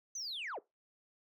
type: linear sweep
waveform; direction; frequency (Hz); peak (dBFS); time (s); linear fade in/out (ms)
sine; down; 6272 to 329.6; -37; 0.15-0.59; 5
effects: noise-tail reverb RT60 0.2 s tail -21 dB re dry + tanh soft clip ceiling -36 dBFS